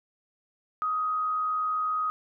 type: tone with frequency modulation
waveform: sine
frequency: 1254 Hz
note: D#6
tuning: 13 cents sharp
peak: -25 dBFS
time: 0.82-2.1 s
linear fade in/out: 0 ms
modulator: 85 Hz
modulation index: 0.26
effects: none